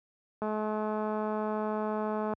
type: click train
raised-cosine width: 1 ms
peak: -20 dBFS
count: 411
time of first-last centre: 0.42-2.336 s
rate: 214 Hz
effects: high-pass 80 Hz 12 dB/octave